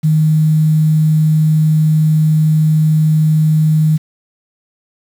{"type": "tone with quantisation", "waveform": "sine", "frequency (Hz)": 155.56, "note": "D#3", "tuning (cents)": 0, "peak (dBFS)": -8, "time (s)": [0.03, 3.98], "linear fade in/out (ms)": 20, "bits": 6, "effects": []}